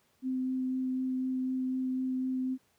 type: tone with vibrato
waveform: sine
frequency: 258.3 Hz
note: C4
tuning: 22 cents flat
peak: -29 dBFS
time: 0.22-2.58 s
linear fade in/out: 50 ms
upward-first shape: sine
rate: 4 Hz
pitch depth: 8 cents each way
effects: pink hiss -70 dBFS RMS until 2.78 s + high-pass 80 Hz 12 dB/octave